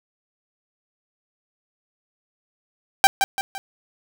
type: tone with echo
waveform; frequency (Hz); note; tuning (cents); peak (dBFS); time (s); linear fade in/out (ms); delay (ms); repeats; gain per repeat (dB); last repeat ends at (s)
sawtooth; 784; G5; 0; -5; 3.04-3.07; 0; 170; 3; -7; 3.58
effects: none